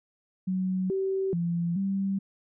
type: tone with pitch steps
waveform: sine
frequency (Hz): 186.4 / 384.4 / 170.9 / 195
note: F#3 / G4 / F3 / G3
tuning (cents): +13 / -34 / -37 / -9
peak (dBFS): -25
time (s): 0.47-2.19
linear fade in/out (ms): 10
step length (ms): 430
effects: none